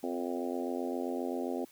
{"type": "harmonic tone with a mistuned harmonic", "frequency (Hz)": 87.6, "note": "F2", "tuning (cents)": 6, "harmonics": [3, 4, 5, 6, 7, 8, 9], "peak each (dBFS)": [-36, -38, -40, -42, -43, -44, -45], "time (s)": [0.03, 1.65], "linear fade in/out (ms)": 5, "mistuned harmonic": 3, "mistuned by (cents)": -27, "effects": ["white hiss -60 dBFS RMS until 1.71 s"]}